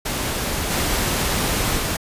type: noise with level steps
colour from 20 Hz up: pink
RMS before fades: -24 / -21 / -23 dBFS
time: 0.05-1.97 s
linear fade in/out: 10 ms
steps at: 0.7 / 1.77 s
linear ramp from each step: 10 ms
effects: resampled to 32000 Hz